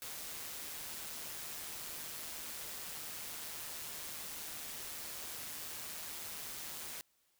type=noise with amplitude modulation; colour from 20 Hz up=white; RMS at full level=-43 dBFS; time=0.02-7.01 s; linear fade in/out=0 ms; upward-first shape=sine; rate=156 Hz; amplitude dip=40%; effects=white hiss -75 dBFS RMS until 7.39 s